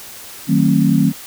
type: chord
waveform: sine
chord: D# diminished seventh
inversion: none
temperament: just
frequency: 155.56 / 186.68 / 224 / 268.8 Hz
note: D#3 / F#3 / A3 / C4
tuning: 0 / +16 / +31 / +47 cents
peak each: -16 dBFS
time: 0.47-1.13 s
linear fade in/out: 50 ms
effects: white hiss -35 dBFS RMS until 1.26 s